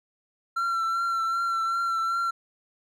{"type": "tone with vibrato", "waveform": "triangle", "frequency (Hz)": 1356, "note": "E6", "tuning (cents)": 49, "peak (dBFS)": -22, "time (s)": [0.56, 2.31], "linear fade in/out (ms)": 10, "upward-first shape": "triangle", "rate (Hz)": 2.6, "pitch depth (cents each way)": 28, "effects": []}